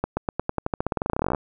accelerating click train, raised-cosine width 1 ms, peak -9 dBFS, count 26, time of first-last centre 0.04-1.348 s, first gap 130 ms, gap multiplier 0.91, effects none

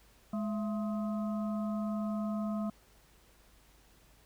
harmonic tone with a mistuned harmonic, 210.2 Hz, G#3, 21 cents sharp, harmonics 1 / 3 / 5 / 6, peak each -32 / -41 / -49 / -47 dBFS, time 0.33-2.7 s, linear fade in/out 5 ms, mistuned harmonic 3, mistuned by +100 cents, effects added 50 Hz sine -64 dBFS peak until 4.25 s + pink hiss -64 dBFS RMS until 4.25 s

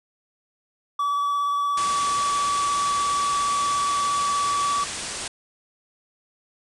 triangle tone with vibrato, 1146 Hz, D6, 43 cents flat, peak -19 dBFS, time 0.99-4.84 s, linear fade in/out 5 ms, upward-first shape triangle, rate 17 Hz, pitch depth 13 cents each way
white low-pass noise, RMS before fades -32 dBFS, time 1.77-5.28 s, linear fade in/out 5 ms, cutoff 9600 Hz, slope 96 dB/octave
effects none

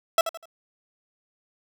30% pulse tone with echo, 660 Hz, E5, 2 cents sharp, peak -13 dBFS, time 0.18-0.21 s, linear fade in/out 2 ms, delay 82 ms, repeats 3, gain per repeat -10 dB, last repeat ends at 0.456 s, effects none

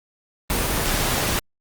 pink noise, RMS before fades -22 dBFS, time 0.5-1.39 s, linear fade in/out 0 ms, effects Opus 24 kbps

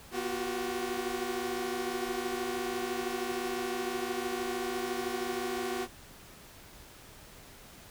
sawtooth tone cluster, 242.8 / 355.5 / 368 / 381.5 Hz, B3 / F4 / F#4 / G4, -29 / +31 / -9 / -47 cents, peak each -36 / -33 / -37 / -32 dBFS, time 0.11-5.88 s, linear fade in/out 50 ms, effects pink hiss -52 dBFS RMS until 7.9 s

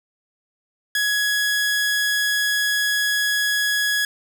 sawtooth tone, 1675 Hz, G#6, 14 cents sharp, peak -15 dBFS, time 0.95-4.05 s, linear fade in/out 2 ms, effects none

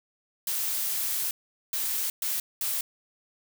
blue noise bursts at uneven times, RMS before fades -29 dBFS, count 4, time 0.47-1.31 / 1.73-2.1 / 2.22-2.4 / 2.61-2.81 s, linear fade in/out 2 ms, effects none

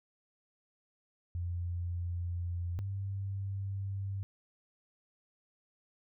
sine tone pair in turn, 87.31 / 98 Hz, F2 / G2, 0 / 0 cents, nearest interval major second, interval 200 cents, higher second, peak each -33 / -34 dBFS, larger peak first, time 1.35-2.79 / 2.79-4.23 s, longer neither, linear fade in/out 0 ms, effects none

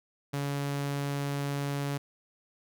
sawtooth tone, 141.6 Hz, C#3, 37 cents sharp, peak -26 dBFS, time 0.33-1.98 s, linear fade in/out 10 ms, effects none

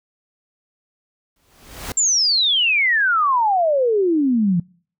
pink noise with exponential growth, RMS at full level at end -26 dBFS, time 1.36-1.92 s, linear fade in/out 2 ms, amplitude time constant 120 ms
sine exponential sweep, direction down, 7459 to 166.3 Hz, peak -14 dBFS, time 1.97-4.6 s, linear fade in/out 5 ms
effects noise-tail reverb RT60 0.5 s tail -25 dB re dry

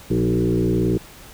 sine tone with frequency modulation, 246.9 Hz, B3, in tune, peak -16 dBFS, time 0.1-0.98 s, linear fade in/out 10 ms, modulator 58.7 Hz, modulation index 2.8, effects pink hiss -43 dBFS RMS until 1.33 s

